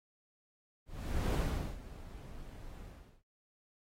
brown noise with ADSR envelope, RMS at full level -30 dBFS, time 0.86-3.23 s, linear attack 480 ms, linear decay 430 ms, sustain -18 dB, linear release 400 ms, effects AAC 48 kbps

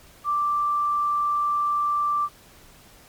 sine tone, 1174.7 Hz, D6, in tune, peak -20 dBFS, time 0.24-2.29 s, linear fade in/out 50 ms, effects pink hiss -51 dBFS RMS until 3.08 s + MP3 96 kbps

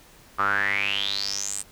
sawtooth tone with band-pass filter sweep, 100 Hz, G2, 35 cents sharp, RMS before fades -26 dBFS, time 0.38-1.63 s, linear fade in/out 20 ms, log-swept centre 1200 to 8700 Hz, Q 9, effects pink hiss -52 dBFS RMS until 1.71 s

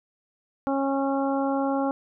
harmonic tone, 273.8 Hz, C#4, 21 cents flat, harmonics 1 / 2 / 3 / 4 / 5, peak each -25 / -28 / -29 / -35 / -37 dBFS, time 0.67-1.91 s, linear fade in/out 0 ms, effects none

